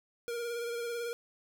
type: tone with vibrato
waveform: square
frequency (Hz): 471.3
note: A#4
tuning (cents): +19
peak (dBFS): -35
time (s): 0.28-1.13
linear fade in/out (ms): 0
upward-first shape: sine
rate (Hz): 18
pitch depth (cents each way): 29
effects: none